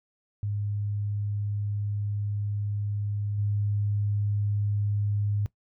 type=tone with level steps; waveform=sine; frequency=102.9 Hz; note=G#2; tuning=16 cents flat; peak=-27 / -24 dBFS; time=0.43-5.46 s; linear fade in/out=0 ms; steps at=3.38 s; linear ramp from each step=5 ms; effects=noise-tail reverb RT60 0.1 s tail -18 dB re dry